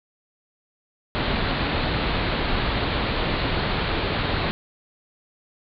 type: low-pass noise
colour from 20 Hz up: pink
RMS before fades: -24 dBFS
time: 1.15-4.51 s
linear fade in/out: 0 ms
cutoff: 4400 Hz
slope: 96 dB/octave
effects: none